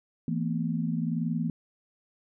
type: chord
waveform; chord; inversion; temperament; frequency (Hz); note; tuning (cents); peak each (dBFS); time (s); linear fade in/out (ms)
sine; E suspended fourth; none; equal with one note detuned; 164.81 / 225.7 / 246.9; E3 / A3 / B3; 0 / +44 / 0; -29 / -31 / -33; 0.28-1.5; 2
effects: none